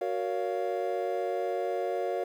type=chord; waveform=triangle; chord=Gb major seventh; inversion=none; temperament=equal with one note detuned; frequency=370 / 466.2 / 562.1 / 698.5 Hz; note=Gb4 / Bb4 / Db5 / F5; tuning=0 / 0 / +24 / 0 cents; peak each=-32 dBFS; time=0.01-2.24 s; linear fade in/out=5 ms; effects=10-bit